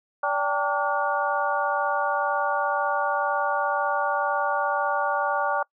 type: tone cluster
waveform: sine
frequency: 580 / 794 / 896 / 1151 / 1433 Hz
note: D5 / G5 / A5 / D6 / F6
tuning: -22 / +22 / +31 / -35 / +44 cents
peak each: -28 dBFS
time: 0.23-5.63 s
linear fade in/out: 5 ms
effects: noise-tail reverb RT60 0.1 s tail -26 dB re dry